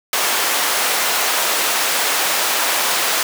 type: high-pass noise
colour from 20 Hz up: pink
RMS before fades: -18 dBFS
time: 0.13-3.23 s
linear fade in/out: 2 ms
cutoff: 710 Hz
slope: 12 dB/octave
effects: none